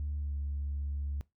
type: tone with pitch glide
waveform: sine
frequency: 73.2 to 71.2 Hz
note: D2 to C#2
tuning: -5 to +47 cents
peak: -31 dBFS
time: 0-1.21 s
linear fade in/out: 0 ms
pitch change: -48 cents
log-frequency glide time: 0.18-0.34 s
effects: noise-tail reverb RT60 0.2 s tail -22 dB re dry + tanh soft clip ceiling -29 dBFS